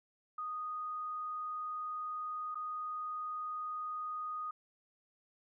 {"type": "tone with dropouts", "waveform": "sine", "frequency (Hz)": 1240, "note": "D#6", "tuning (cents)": -6, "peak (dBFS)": -37, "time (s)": [0.38, 4.51], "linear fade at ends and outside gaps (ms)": 5, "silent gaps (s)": [2.546, 2.554], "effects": []}